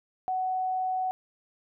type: tone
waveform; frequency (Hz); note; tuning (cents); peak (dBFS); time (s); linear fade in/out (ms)
sine; 746; F#5; +14; -26; 0.28-1.11; 0
effects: none